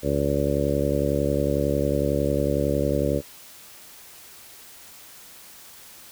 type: harmonic tone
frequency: 71 Hz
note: C#2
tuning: 42 cents sharp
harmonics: 1 / 2 / 3 / 4 / 5 / 6 / 7 / 8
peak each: -29 / -28 / -31 / -28 / -30 / -30 / -28 / -27 dBFS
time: 0.02-3.22 s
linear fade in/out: 50 ms
effects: white hiss -46 dBFS RMS until 6.11 s